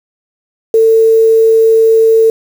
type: tone with quantisation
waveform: sine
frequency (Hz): 447.9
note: A4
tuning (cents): +31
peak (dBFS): -4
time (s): 0.74-2.3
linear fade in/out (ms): 2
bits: 5
effects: none